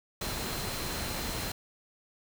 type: tone in noise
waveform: sine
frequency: 4116 Hz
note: C8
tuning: 29 cents flat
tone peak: -44 dBFS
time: 0.21-1.52 s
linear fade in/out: 5 ms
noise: pink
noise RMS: -35 dBFS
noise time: 0.21-1.52 s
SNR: -12 dB
effects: none